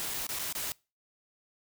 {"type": "noise with dropouts", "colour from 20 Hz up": "white", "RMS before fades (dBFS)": -35, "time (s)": [0, 0.72], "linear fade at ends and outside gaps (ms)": 0, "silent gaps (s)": [[0.138, 0.142], [0.267, 0.291], [0.388, 0.394], [0.526, 0.551]], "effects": ["noise-tail reverb RT60 0.3 s tail -24 dB re dry"]}